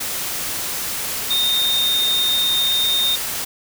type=tone in noise; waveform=sine; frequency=3666 Hz; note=A#7; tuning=30 cents flat; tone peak=-16 dBFS; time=1.3-3.16 s; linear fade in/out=10 ms; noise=white; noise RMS=-25 dBFS; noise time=0-3.45 s; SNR=+6 dB; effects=none